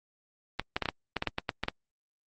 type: clicks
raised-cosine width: 0.3 ms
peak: -12 dBFS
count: 12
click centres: 0.596 / 0.765 / 0.823 / 0.857 / 0.888 / 1.167 / 1.224 / 1.273 / 1.384 / 1.492 / 1.636 / 1.684 s
effects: Opus 24 kbps